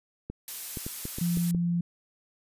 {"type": "clicks", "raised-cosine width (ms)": 3, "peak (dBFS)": -22, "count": 7, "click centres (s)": [0.3, 0.772, 0.865, 1.054, 1.185, 1.372, 1.548]}
{"type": "noise", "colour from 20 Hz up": "blue", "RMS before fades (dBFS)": -36, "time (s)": [0.48, 1.51], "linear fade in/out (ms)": 0}
{"type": "tone", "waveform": "sine", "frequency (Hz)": 172.6, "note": "F3", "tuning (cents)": -20, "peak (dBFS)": -24, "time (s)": [1.21, 1.81], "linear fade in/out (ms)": 5}
{"effects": ["resampled to 32000 Hz"]}